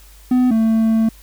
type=tone pair in turn; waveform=triangle; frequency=251.6 / 223.1 Hz; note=B3 / A3; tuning=+32 / +24 cents; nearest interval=major second; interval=208 cents; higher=first; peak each=-9 / -10 dBFS; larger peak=first; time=0.31-0.51 / 0.51-1.09 s; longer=second; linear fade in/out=5 ms; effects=added 50 Hz sine -42 dBFS peak until 1.22 s + white hiss -48 dBFS RMS until 1.22 s